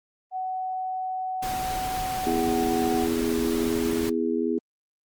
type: tone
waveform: sine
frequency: 748 Hz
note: F#5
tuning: 19 cents sharp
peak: -27 dBFS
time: 0.31-3.08 s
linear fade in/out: 50 ms
type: noise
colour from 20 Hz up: pink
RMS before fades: -34 dBFS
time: 1.42-4.1 s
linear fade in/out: 10 ms
type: chord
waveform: sine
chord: E major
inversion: second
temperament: just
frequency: 247.2 / 329.6 / 412 Hz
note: B3 / E4 / G#4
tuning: +2 / 0 / -14 cents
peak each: -27 dBFS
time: 2.26-4.59 s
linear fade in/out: 10 ms
effects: Opus 32 kbps